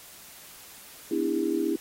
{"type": "tone cluster", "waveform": "sine", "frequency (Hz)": [251.2, 294.4, 328.6, 403.6], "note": ["B3", "D4", "E4", "G#4"], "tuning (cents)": [30, 4, -5, -49], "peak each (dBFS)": [-33, -30, -27, -30], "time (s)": [1.11, 1.76], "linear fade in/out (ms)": 5, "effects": ["white hiss -48 dBFS RMS until 1.8 s", "AAC 48 kbps"]}